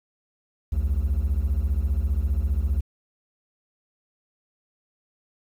triangle beating tone pair, 61.2 / 76.2 Hz, B1 / D#2, -15 / -36 cents, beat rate 15 Hz, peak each -21 dBFS, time 0.72-2.81 s, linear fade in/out 10 ms, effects tanh soft clip ceiling -13 dBFS + 9-bit

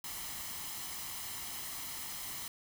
white noise with comb filter, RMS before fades -42 dBFS, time 0.04-2.48 s, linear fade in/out 2 ms, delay 0.98 ms, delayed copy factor +0.55, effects none

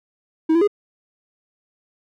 triangle tone with pitch steps, 319.2 / 336.7 / 411.7 Hz, D#4 / E4 / G#4, +44 / +37 / -15 cents, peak -11 dBFS, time 0.49-0.676 s, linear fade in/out 10 ms, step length 62 ms, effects none

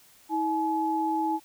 sine tone pair together, 321.5 / 851.9 Hz, E4 / G#5, -43 / +44 cents, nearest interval octave + perfect fourth, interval 1687 cents, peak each -28 / -26 dBFS, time 0.29-1.4 s, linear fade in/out 50 ms, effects white hiss -57 dBFS RMS until 1.44 s

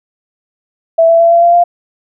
sine tone with pitch steps, 659.3 / 666.6 / 673.9 / 681.4 / 688.9 / 696.5 Hz, E5 / E5 / E5 / F5 / F5 / F5, 0 / +19 / +38 / -43 / -24 / -5 cents, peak -4 dBFS, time 0.98-1.64 s, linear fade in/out 10 ms, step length 110 ms, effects none

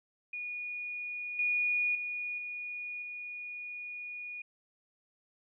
sine tone with level steps, 2451 Hz, D#7, 27 cents flat, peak -36 / -27 / -34 / -37 / -39 dBFS, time 0.33-4.42 s, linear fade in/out 5 ms, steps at 1.39 / 1.95 / 2.38 / 3.02 s, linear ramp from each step 2 ms, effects none

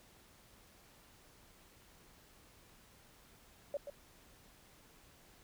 sine tone with echo, 571 Hz, D5, 49 cents flat, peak -34 dBFS, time 3.74-3.77 s, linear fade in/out 2 ms, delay 130 ms, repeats 1, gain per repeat -8 dB, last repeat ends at 3.9 s, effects pink hiss -63 dBFS RMS until 5.43 s

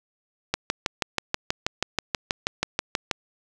click train, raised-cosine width 0.2 ms, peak -5 dBFS, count 17, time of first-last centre 0.54-3.112 s, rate 6.22 Hz, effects none

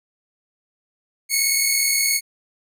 10% pulse tone pair together, 2178 / 2217 Hz, C#7 / C#7, -31 / 0 cents, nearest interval unison, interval 31 cents, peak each -11 dBFS, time 1.29-2.21 s, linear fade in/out 50 ms, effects none

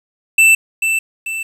square tone with echo, 2661 Hz, E7, 16 cents sharp, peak -7 dBFS, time 0.38-0.55 s, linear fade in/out 5 ms, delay 440 ms, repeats 2, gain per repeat -7 dB, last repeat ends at 1.43 s, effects low-pass 12000 Hz 12 dB/octave + 7-bit

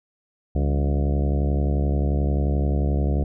harmonic tone with a mistuned harmonic, 71.4 Hz, D2, 48 cents flat, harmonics 1 / 2 / 3 / 4 / 5 / 6 / 7 / 8 / 9 / 10, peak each -20 / -26 / -30 / -32 / -34 / -36 / -37 / -38 / -39 / -40 dBFS, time 0.55-3.24 s, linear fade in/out 5 ms, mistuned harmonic 3, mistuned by -86 cents, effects none

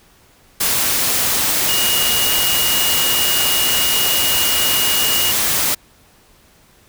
sine tone in noise, 2874 Hz, F7, 49 cents sharp, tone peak -19 dBFS, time 1.68-5.32 s, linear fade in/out 10 ms, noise white, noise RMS -17 dBFS, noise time 0.6-5.75 s, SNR -5 dB, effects pink hiss -51 dBFS RMS until 6.88 s

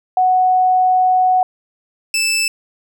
sine / 20% pulse tone pair in turn, 740 / 2637 Hz, F#5 / E7, 0 / 0 cents, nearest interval octave + minor seventh, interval 2200 cents, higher second, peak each -10 dBFS, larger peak neither, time 0.17-1.43 / 2.14-2.48 s, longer first, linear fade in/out 2 ms, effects none

